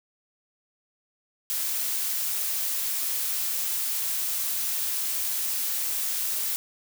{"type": "noise", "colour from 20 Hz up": "blue", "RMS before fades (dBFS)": -28, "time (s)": [1.5, 6.56], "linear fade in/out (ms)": 0, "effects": []}